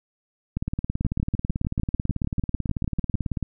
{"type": "two click trains", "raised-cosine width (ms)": 5, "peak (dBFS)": [-12, -13], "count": [15, 53], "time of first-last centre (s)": [[1.05, 3.143], [0.57, 3.427]], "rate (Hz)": [6.69, 18.2], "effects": []}